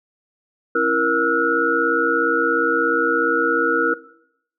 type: tone cluster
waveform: sine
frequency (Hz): 269.8 / 329.6 / 470.1 / 1324 / 1441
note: C#4 / E4 / A#4 / E6 / F#6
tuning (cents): -47 / 0 / +15 / +7 / -46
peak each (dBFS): -28 / -24 / -20 / -22 / -20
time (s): 0.75-3.94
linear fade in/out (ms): 5
effects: noise-tail reverb RT60 0.7 s tail -18 dB re dry